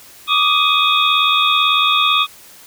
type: tone cluster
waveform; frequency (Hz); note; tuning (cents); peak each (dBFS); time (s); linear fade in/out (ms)
sine; 1154 / 1232 / 2505 / 3361 / 3663; D6 / D#6 / D#7 / G#7 / A#7; -31 / -17 / +11 / +20 / -31; -18; 0.27-2.27; 50
effects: white hiss -42 dBFS RMS until 2.66 s